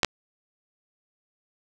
clicks, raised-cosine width 0.2 ms, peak -3 dBFS, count 2, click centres 0.032 / 0.047 s, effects none

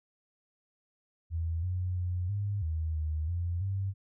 sine tone with pitch steps, 82.6 / 90.9 / 89.6 / 101.5 / 79.8 / 77.7 / 86.7 / 97.2 Hz, E2 / F#2 / F2 / G#2 / D#2 / D#2 / F2 / G2, +4 / -30 / +45 / -39 / +44 / -2 / -12 / -14 cents, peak -29 dBFS, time 1.3-3.94 s, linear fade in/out 50 ms, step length 330 ms, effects none

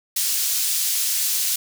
pink high-pass noise, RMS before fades -22 dBFS, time 0.16-1.56 s, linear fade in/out 5 ms, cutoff 5200 Hz, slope 12 dB/octave, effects none

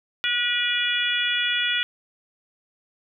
harmonic tone, 484 Hz, B4, 35 cents flat, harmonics 3 / 4 / 5 / 6 / 7, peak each -27 / -29 / -28 / -27 / -26 dBFS, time 0.24-1.83 s, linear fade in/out 0 ms, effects none

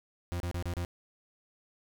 40% pulse tone bursts, 87.31 Hz, F2, in tune, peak -31 dBFS, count 5, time 0.32-0.849 s, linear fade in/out 0 ms, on 81 ms, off 31 ms, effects none

